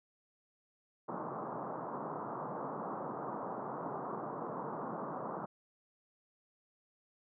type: band-pass noise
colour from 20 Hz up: white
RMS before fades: -41 dBFS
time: 1.08-5.46 s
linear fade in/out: 10 ms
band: 130 to 1200 Hz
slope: 48 dB/octave
effects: none